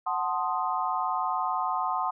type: chord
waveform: sine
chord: F# diminished seventh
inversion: none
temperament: equal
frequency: 740 / 880 / 1046.5 / 1244.5 Hz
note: F#5 / A5 / C6 / Eb6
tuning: 0 / 0 / 0 / 0 cents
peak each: -31 / -32 / -30 / -32 dBFS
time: 0.06-2.11 s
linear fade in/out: 10 ms
effects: none